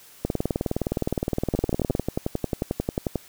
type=two click trains; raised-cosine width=2 ms; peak=-10 / -10 dBFS; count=34 / 19; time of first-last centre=0.25-1.951 / 1.55-3.157 s; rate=19.4 / 11.2 Hz; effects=white hiss -50 dBFS RMS until 3.28 s